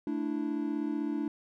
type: chord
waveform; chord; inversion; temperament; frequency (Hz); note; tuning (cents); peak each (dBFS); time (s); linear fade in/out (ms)
triangle; A suspended fourth; none; equal; 220 / 293.7 / 329.6; A3 / D4 / E4; 0 / 0 / 0; -35 / -30 / -34; 0.07-1.28; 2
effects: none